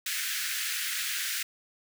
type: high-pass noise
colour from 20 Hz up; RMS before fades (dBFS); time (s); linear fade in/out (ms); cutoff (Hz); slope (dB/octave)
pink; -32; 0.06-1.43; 5; 1500; 48
effects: none